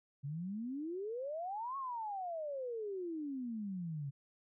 sine exponential two-way sweep, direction up then down, 134.7 to 1113 to 134.7 Hz, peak -38 dBFS, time 0.23-4.11 s, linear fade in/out 20 ms, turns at 1.77 s, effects none

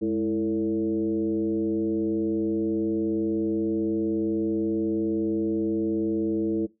sine tone with frequency modulation, 329.6 Hz, E4, in tune, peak -22 dBFS, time 0.01-6.67 s, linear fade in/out 20 ms, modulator 119 Hz, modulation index 0.98, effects noise-tail reverb RT60 0.2 s tail -18 dB re dry

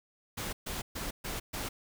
pink noise bursts, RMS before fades -37 dBFS, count 5, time 0.37-1.69 s, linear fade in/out 10 ms, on 160 ms, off 130 ms, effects none

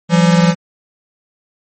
square tone pair together, 170 / 190.06 Hz, F3 / F#3, -46 / +47 cents, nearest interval major second, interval 193 cents, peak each -10 / -14 dBFS, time 0.09-0.55 s, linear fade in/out 50 ms, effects MP3 32 kbps

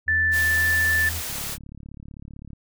triangle tone with vibrato, 82.41 Hz, E2, in tune, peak -27 dBFS, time 0.06-1.23 s, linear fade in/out 50 ms, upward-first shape sine, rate 1.8 Hz, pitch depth 25 cents each way
sine tone, 1760 Hz, A6, in tune, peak -18 dBFS, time 0.08-1.09 s, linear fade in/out 2 ms
white noise, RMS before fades -31 dBFS, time 0.31-1.58 s, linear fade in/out 50 ms
click train, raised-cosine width 5 ms, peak -28 dBFS, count 45, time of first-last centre 1.3-2.532 s, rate 35.7 Hz
effects none

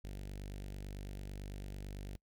sawtooth tone with notch filter, 49 Hz, G1, in tune, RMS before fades -45 dBFS, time 0.04-2.16 s, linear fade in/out 0 ms, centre 1100 Hz, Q 0.87, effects noise-tail reverb RT60 0.1 s tail -23 dB re dry

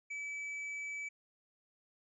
sine tone with tanh clipping, 2298 Hz, D7, 38 cents flat, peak -40 dBFS, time 0.1-1.09 s, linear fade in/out 10 ms, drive 6 dB, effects resampled to 22050 Hz

